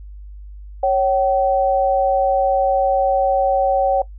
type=tone pair together; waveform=sine; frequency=552 / 764.9 Hz; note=C#5 / G5; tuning=-7 / -43 cents; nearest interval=tritone; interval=564 cents; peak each=-16 dBFS; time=0.83-4.02 s; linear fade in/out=5 ms; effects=noise-tail reverb RT60 0.1 s tail -18 dB re dry + added 50 Hz sine -33 dBFS peak until 4.18 s